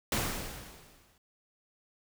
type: noise with exponential decay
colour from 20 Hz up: pink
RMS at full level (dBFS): -28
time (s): 0.12-1.18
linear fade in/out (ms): 2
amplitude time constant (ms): 230
effects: none